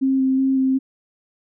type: tone with vibrato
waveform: sine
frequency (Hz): 265.1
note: C4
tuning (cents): +23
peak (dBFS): -15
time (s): 0.01-0.79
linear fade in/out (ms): 20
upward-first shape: square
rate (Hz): 2.7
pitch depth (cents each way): 11
effects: none